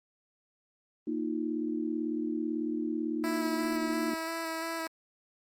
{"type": "chord", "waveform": "sine", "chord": "Bb suspended fourth", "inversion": "none", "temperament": "equal", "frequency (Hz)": [233.1, 311.1, 349.2], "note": ["Bb3", "Eb4", "F4"], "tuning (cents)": [0, 0, 0], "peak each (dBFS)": [-35, -32, -37], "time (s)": [1.07, 4.14], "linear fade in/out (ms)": 5}
{"type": "tone with vibrato", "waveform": "10% pulse", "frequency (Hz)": 327.2, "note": "E4", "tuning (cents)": -13, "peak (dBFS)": -25, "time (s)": [3.24, 4.87], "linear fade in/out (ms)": 0, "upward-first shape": "square", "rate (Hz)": 2.9, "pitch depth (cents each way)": 13}
{"effects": ["Opus 24 kbps"]}